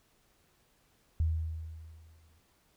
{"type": "tone with exponential decay", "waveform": "sine", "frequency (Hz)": 80.2, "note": "E2", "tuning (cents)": -47, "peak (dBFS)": -24, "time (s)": [1.2, 2.4], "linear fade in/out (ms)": 0, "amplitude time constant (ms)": 260, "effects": ["pink hiss -69 dBFS RMS until 2.76 s"]}